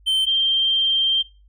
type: tone pair in turn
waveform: triangle / sine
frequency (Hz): 3108 / 3159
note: G7 / G7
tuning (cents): -16 / +13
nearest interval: unison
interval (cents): 29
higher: second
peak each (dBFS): -15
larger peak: neither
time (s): 0.06-0.26 / 0.26-1.23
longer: second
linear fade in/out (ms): 20
effects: noise-tail reverb RT60 0.3 s tail -19 dB re dry + added 50 Hz sine -49 dBFS peak until 1.48 s